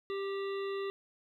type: harmonic tone with a mistuned harmonic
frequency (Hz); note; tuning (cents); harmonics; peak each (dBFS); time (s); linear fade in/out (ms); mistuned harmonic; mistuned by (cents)
394; G4; +9; 1 / 3 / 5 / 7 / 9 / 10; -34 / -44 / -48 / -51 / -53 / -54; 0.1-0.9; 0; 5; -18
effects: 12-bit